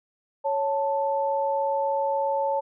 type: tone pair together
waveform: sine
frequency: 554.4 / 881.7 Hz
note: C#5 / A5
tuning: 0 / +3 cents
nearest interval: minor sixth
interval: 803 cents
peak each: -25 dBFS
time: 0.44-2.61 s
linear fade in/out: 20 ms
effects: none